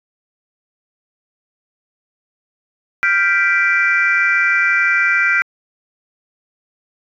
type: chord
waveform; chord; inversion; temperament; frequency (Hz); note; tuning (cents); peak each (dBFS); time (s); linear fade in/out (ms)
sine; G dominant seventh; third; equal; 1396.9 / 1568 / 1975.5 / 2349; F6 / G6 / B6 / D7; 0 / 0 / 0 / 0; -17; 3.03-5.42; 0
effects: tanh soft clip ceiling -3 dBFS